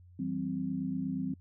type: chord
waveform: sine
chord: C major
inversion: first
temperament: equal with one note detuned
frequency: 164.81 / 193.41 / 261.6 Hz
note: E3 / G3 / C4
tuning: 0 / -23 / 0 cents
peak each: -38 / -36 / -34 dBFS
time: 0.19-1.34 s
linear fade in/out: 5 ms
effects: noise-tail reverb RT60 0.1 s tail -26 dB re dry + added 89 Hz sine -53 dBFS peak until 1.4 s